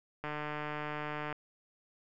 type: click train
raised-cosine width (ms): 0.5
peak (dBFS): -23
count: 164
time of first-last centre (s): 0.24-1.327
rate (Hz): 150
effects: none